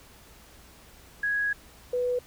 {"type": "tone pair in turn", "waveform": "sine", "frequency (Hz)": [1661.2, 493.9], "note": ["G#6", "B4"], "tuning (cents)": [0, 0], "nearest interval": "octave + major sixth", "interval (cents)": 2100, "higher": "first", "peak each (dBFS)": -24, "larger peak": "neither", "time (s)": [[1.23, 1.53], [1.93, 2.19]], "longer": "first", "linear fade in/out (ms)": 5, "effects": ["added 60 Hz sine -58 dBFS peak until 2.26 s", "pink hiss -53 dBFS RMS until 2.26 s"]}